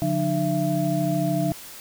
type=tone cluster; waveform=sine; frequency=144 / 177.3 / 302.7 / 672 Hz; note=D3 / F3 / D#4 / E5; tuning=-34 / +26 / -48 / +33 cents; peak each=-26 dBFS; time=0.02-1.52 s; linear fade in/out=0 ms; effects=white hiss -41 dBFS RMS until 1.8 s